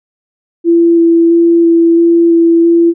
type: tone with vibrato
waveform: sine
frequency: 336 Hz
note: E4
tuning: 33 cents sharp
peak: -4 dBFS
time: 0.64-2.94 s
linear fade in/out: 50 ms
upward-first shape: square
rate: 1.5 Hz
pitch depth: 9 cents each way
effects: none